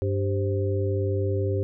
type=harmonic tone with a mistuned harmonic; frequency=98 Hz; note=G2; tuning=in tune; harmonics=1 / 3 / 4 / 5; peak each=-24 / -35 / -28 / -32 dBFS; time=0.02-1.63 s; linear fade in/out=0 ms; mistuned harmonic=5; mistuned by=+110 cents; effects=none